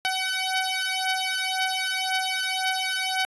10% pulse beating tone pair, 754 / 755.9 Hz, F#5 / F#5, +32 / +37 cents, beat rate 1.9 Hz, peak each -19 dBFS, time 0.05-3.25 s, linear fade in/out 0 ms, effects resampled to 24000 Hz

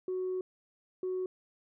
sine tone bursts at uneven times, 370 Hz, F#4, in tune, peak -30 dBFS, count 2, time 0.08-0.41 / 1.03-1.26 s, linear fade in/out 2 ms, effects tanh soft clip ceiling -28 dBFS

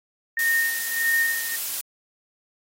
sine tone with tremolo, 1841 Hz, A#6, 22 cents flat, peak -18 dBFS, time 0.37-1.56 s, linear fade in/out 2 ms, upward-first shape sine, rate 1.6 Hz, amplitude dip 85%
blue noise, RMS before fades -28 dBFS, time 0.39-1.81 s, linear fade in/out 2 ms
effects AAC 48 kbps

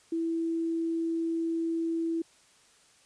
sine tone, 330 Hz, E4, 2 cents sharp, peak -27 dBFS, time 0.12-2.22 s, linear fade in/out 5 ms, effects white hiss -61 dBFS RMS until 3.05 s + resampled to 22050 Hz

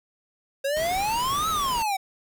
square exponential two-way sweep, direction up then down, 537 to 1322 to 752 Hz, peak -24 dBFS, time 0.64-1.97 s, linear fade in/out 10 ms, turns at 1.49 s
pink noise, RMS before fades -36 dBFS, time 0.76-1.83 s, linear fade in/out 10 ms
effects none

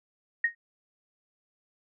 sine tone with exponential decay, 1864.7 Hz, A#6, in tune, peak -18 dBFS, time 0.44-0.55 s, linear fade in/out 5 ms, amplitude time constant 22 ms, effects none

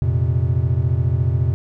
triangle chord, F suspended fourth, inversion none, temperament equal, 87.31 / 116.54 / 130.81 Hz, F2 / Bb2 / C3, 0 / 0 / 0 cents, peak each -18 dBFS, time 0.02-1.54 s, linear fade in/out 0 ms, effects none

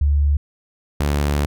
sine / sawtooth tone pair in turn, 72.2 / 72.53 Hz, D2 / D2, -29 / -21 cents, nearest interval unison, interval 8 cents, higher second, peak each -13 dBFS, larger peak neither, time 0.01-0.37 / 1-1.46 s, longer second, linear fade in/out 5 ms, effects none

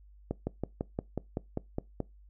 slowing click train, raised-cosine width 2 ms, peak -18 dBFS, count 10, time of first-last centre 0.31-2.003 s, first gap 160 ms, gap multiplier 1.04, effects noise-tail reverb RT60 0.2 s tail -22 dB re dry + added 50 Hz sine -53 dBFS peak until 2.29 s

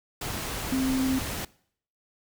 sine tone in noise, 262.4 Hz, C4, 5 cents sharp, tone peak -23 dBFS, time 0.72-1.19 s, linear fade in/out 5 ms, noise pink, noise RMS -33 dBFS, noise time 0.21-1.45 s, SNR +7 dB, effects noise-tail reverb RT60 0.6 s tail -22 dB re dry

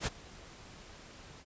pink noise with ADSR envelope, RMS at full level -31 dBFS, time 0-1.45 s, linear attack 66 ms, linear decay 24 ms, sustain -21 dB, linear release 51 ms, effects resampled to 16000 Hz

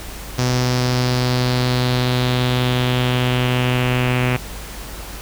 sawtooth tone with low-pass filter sweep, 125.2 Hz, B2, 24 cents sharp, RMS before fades -18 dBFS, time 0.38-4.37 s, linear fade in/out 10 ms, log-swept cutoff 5700 to 2500 Hz, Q 3.4, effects added 50 Hz sine -33 dBFS peak until 5.21 s + pink hiss -34 dBFS RMS until 5.21 s

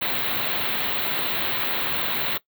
white band-stop noise, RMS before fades -25 dBFS, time 0.01-2.38 s, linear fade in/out 10 ms, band 4200 to 15000 Hz, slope 96 dB/octave, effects noise-tail reverb RT60 0.1 s tail -19 dB re dry + high-pass 100 Hz 12 dB/octave

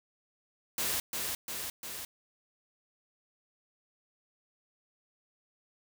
white noise with echo, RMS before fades -32 dBFS, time 0.78-1 s, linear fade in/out 2 ms, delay 350 ms, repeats 3, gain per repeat -3 dB, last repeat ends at 2.05 s, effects none

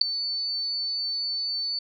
sine tone with ADSR envelope, 4502 Hz, C#8, 26 cents sharp, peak -9 dBFS, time 0.01-1.79 s, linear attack 6 ms, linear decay 3 ms, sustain -17 dB, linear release 4 ms, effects none

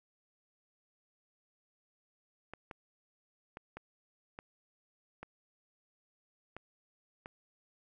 clicks, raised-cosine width 0.5 ms, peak -29 dBFS, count 8, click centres 2.536 / 2.712 / 3.571 / 3.77 / 4.389 / 5.23 / 6.566 / 7.259 s, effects none

